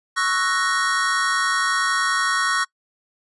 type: chord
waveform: square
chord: F# dominant seventh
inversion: second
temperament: equal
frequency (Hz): 1108.7 / 1318.5 / 1480 / 1864.7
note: C#6 / E6 / F#6 / A#6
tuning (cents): 0 / 0 / 0 / 0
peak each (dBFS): -24 / -27 / -25 / -25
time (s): 0.16-2.65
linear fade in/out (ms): 20
effects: noise-tail reverb RT60 0.1 s tail -24 dB re dry + resampled to 24000 Hz